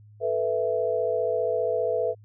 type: chord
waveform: sine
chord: A suspended second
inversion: none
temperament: just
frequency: 440 / 495 / 660 Hz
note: A4 / B4 / E5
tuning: 0 / +4 / +2 cents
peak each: -28 / -26 / -27 dBFS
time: 0.2-2.15 s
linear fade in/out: 50 ms
effects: added 105 Hz sine -48 dBFS peak until 2.24 s